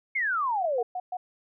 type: exponential sweep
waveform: sine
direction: down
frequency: 2217 to 444.1 Hz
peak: -24 dBFS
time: 0.15-0.83 s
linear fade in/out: 10 ms
type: tone bursts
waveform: sine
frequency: 730 Hz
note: F#5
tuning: 24 cents flat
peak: -29 dBFS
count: 4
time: 0.61-1.17 s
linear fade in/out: 5 ms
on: 50 ms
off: 120 ms
effects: none